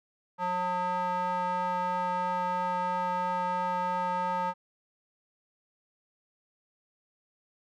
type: tone with band-pass filter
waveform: square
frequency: 180.3 Hz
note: F#3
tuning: 45 cents flat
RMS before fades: -30 dBFS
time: 0.38-4.54 s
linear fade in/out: 50 ms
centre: 1000 Hz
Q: 4.5
effects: none